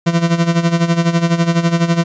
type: tone with tremolo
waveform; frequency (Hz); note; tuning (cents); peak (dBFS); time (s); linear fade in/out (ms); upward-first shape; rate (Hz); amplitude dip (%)
40% pulse; 168.7; E3; +40; -8; 0.06-2.04; 10; sine; 12; 75
effects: resampled to 16000 Hz